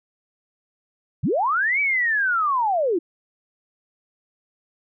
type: linear two-way sweep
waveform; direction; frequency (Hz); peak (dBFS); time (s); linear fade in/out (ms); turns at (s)
sine; up then down; 90.3 to 2312 to 311.2; -18; 1.23-2.99; 10; 1.8
effects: none